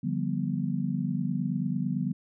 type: chord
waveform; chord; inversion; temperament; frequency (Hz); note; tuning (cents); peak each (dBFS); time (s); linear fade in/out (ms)
sine; G dominant seventh; second; just; 147 / 176.4 / 196 / 245; D3 / F3 / G3 / B3; +2 / +18 / 0 / -14; -32; 0.03-2.13; 10
effects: none